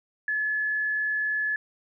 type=tone with frequency modulation; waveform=sine; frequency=1714 Hz; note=A6; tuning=46 cents flat; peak=-24 dBFS; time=0.28-1.56 s; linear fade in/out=2 ms; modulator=63.6 Hz; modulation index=0.23; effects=none